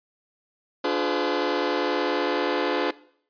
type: chord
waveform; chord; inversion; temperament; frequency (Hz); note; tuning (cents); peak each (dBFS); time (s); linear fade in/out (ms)
sawtooth; D diminished seventh; none; just; 293.7 / 352.4 / 422.9 / 507.5; D4 / F4 / Ab4 / Cb5; 0 / +16 / +31 / +47; -24; 0.84-2.91; 5
effects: noise-tail reverb RT60 0.6 s tail -19 dB re dry + resampled to 11025 Hz